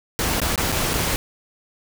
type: noise with dropouts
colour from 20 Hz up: pink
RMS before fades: -22 dBFS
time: 0.19-1.16 s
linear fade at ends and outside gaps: 0 ms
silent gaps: 0.401-0.417 / 0.558-0.577 / 0.719-0.724 / 0.935-0.939 s
effects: none